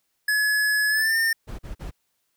square tone with pitch glide, 1700 to 1811.5 Hz, G#6 to A6, +40 to +50 cents, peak -20 dBFS, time 0.28-1.33 s, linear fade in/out 5 ms, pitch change +110 cents, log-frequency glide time 0.89-1.16 s
brown noise bursts, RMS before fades -34 dBFS, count 3, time 1.47-1.912 s, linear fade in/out 20 ms, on 120 ms, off 41 ms
effects white hiss -73 dBFS RMS until 2.36 s

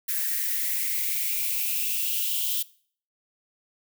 violet noise with high-pass filter sweep, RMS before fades -27 dBFS, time 0.08-2.63 s, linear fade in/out 10 ms, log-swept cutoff 1700 to 3200 Hz, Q 6.2, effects noise-tail reverb RT60 0.5 s tail -21 dB re dry

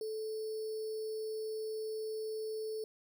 sine tone with sample-and-hold, 436.2 Hz, A4, 15 cents flat, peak -36 dBFS, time 0.01-2.84 s, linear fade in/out 2 ms, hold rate 4900 Hz, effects none

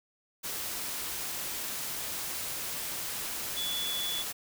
sine tone in noise, 3430 Hz, A7, 45 cents flat, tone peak -32 dBFS, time 3.56-4.23 s, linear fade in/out 20 ms, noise white, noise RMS -36 dBFS, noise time 0.43-4.33 s, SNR +1 dB, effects none

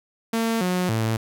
sawtooth tone with pitch steps, 227.2 / 181.3 / 111.7 Hz, A#3 / F#3 / A2, -44 / -35 / +27 cents, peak -17 dBFS, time 0.33-1.17 s, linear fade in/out 5 ms, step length 280 ms, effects none

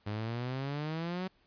sawtooth exponential sweep, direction up, 102.2 to 189.7 Hz, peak -30 dBFS, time 0.06-1.28 s, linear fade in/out 10 ms, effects pink hiss -69 dBFS RMS until 1.46 s + resampled to 11025 Hz

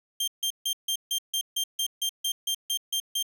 sawtooth tone bursts, 3176 Hz, G7, 22 cents sharp, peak -22 dBFS, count 14, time 0.2-3.228 s, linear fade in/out 5 ms, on 77 ms, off 150 ms, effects 9-bit

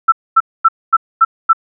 sine tone bursts, 1332 Hz, E6, 18 cents sharp, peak -4 dBFS, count 6, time 0.08-1.532 s, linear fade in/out 10 ms, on 42 ms, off 240 ms, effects none

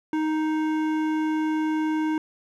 sine tone with hard clipping, 311.7 Hz, D#4, 3 cents sharp, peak -24 dBFS, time 0.13-2.18 s, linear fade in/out 2 ms, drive 13 dB, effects none

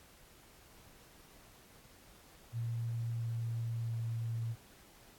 sine tone with pitch steps, 116.54 / 115.73 / 114.94 Hz, A#2 / A#2 / A#2, 0 / -12 / -24 cents, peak -34 dBFS, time 2.52-4.56 s, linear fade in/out 50 ms, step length 680 ms, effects pink hiss -60 dBFS RMS until 5.18 s + AAC 64 kbps

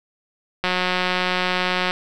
click train, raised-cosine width 0.3 ms, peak -5 dBFS, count 232, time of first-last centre 0.64-1.909 s, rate 182 Hz, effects none

